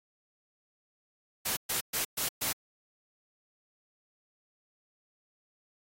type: noise bursts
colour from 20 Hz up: white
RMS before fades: -31 dBFS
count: 5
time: 1.45-2.53 s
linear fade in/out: 10 ms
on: 120 ms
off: 120 ms
effects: AAC 48 kbps